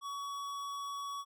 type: tone with tanh clipping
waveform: sine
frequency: 1127 Hz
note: C#6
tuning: 28 cents sharp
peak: -40 dBFS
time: 0.01-1.25 s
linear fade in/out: 50 ms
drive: 18 dB
effects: none